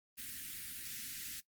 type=band-stop noise; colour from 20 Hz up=white; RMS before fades=-45 dBFS; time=0.17-1.41 s; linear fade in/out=20 ms; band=320 to 1500 Hz; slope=48 dB/octave; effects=noise-tail reverb RT60 0.1 s tail -18 dB re dry + Opus 32 kbps